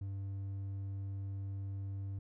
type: tone with hard clipping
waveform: sine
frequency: 98 Hz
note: G2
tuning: in tune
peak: -39 dBFS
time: 0.01-2.19 s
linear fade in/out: 5 ms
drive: 3 dB
effects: none